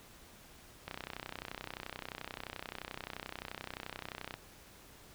click train, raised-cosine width 0.3 ms, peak -24 dBFS, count 110, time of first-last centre 0.88-4.34 s, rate 31.5 Hz, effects pink hiss -57 dBFS RMS until 5.14 s

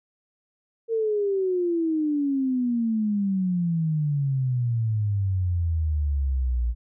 sine exponential sweep, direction down, 460.4 to 57.1 Hz, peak -21 dBFS, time 0.88-6.75 s, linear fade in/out 50 ms, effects none

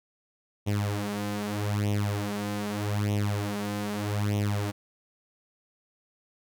sawtooth tone with flanger, 103.1 Hz, G#2, 12 cents flat, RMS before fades -29 dBFS, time 0.66-4.72 s, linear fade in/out 20 ms, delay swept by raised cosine 0.32 to 5.82 ms, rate 0.81 Hz, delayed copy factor +0.8, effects none

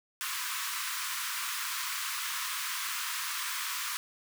pink high-pass noise, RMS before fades -35 dBFS, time 0.21-3.97 s, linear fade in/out 0 ms, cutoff 990 Hz, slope 96 dB/octave, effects none

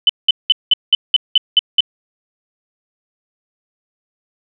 sine tone bursts, 3022 Hz, F#7, 36 cents sharp, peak -6 dBFS, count 9, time 0.07-1.806 s, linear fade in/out 2 ms, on 24 ms, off 190 ms, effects none

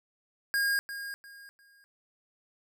square tone with echo, 1624 Hz, G#6, 39 cents flat, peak -26 dBFS, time 0.54-0.79 s, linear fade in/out 0 ms, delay 350 ms, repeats 3, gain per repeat -11 dB, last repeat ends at 1.84 s, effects none

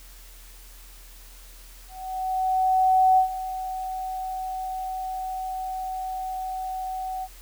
sine tone with ADSR envelope, 751 Hz, F#5, 26 cents sharp, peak -14 dBFS, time 1.88-7.28 s, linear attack 1300 ms, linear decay 98 ms, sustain -14 dB, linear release 49 ms, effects added 41 Hz sine -45 dBFS peak until 7.41 s + white hiss -50 dBFS RMS until 7.41 s

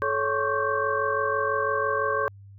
sine tone cluster, 433.5 / 557 / 1082 / 1128 / 1566 Hz, A4 / C#5 / C#6 / C#6 / G6, -26 / +8 / -42 / +30 / -2 cents, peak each -29 dBFS, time 0.02-2.28 s, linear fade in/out 0 ms, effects added 99 Hz sine -44 dBFS peak until 2.58 s

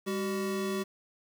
square tone pair together, 201 / 379.5 Hz, G3 / F#4, +44 / +44 cents, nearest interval major seventh, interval 1100 cents, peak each -34 / -33 dBFS, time 0.06-0.84 s, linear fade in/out 20 ms, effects 9-bit

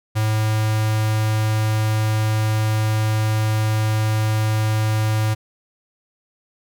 square tone with notch filter, 108.6 Hz, A2, 22 cents flat, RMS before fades -19 dBFS, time 0.15-5.35 s, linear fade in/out 20 ms, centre 380 Hz, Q 1.7, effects none

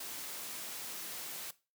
white noise, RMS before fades -43 dBFS, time 0-1.51 s, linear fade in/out 5 ms, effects noise-tail reverb RT60 0.3 s tail -18 dB re dry + high-pass 150 Hz 12 dB/octave

